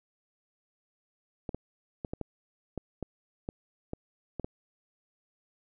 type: clicks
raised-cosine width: 2 ms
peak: -21 dBFS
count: 11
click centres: 1.492 / 1.546 / 2.048 / 2.135 / 2.213 / 2.777 / 3.027 / 3.489 / 3.934 / 4.397 / 4.445 s
effects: none